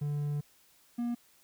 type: tone pair in turn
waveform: triangle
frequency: 146.2 / 238.6 Hz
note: D3 / A#3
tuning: -7 / +41 cents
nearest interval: minor sixth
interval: 848 cents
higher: second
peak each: -28 dBFS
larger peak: neither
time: 0.01-0.41 / 0.98-1.15 s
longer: first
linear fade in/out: 10 ms
effects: white hiss -64 dBFS RMS until 1.43 s